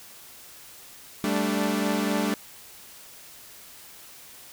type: chord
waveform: sawtooth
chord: G suspended second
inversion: none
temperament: equal with one note detuned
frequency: 196 / 220 / 292.1 Hz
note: G3 / A3 / D4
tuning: 0 / 0 / -9 cents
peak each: -24 dBFS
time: 1.24-2.34 s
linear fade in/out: 0 ms
effects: white hiss -47 dBFS RMS until 4.52 s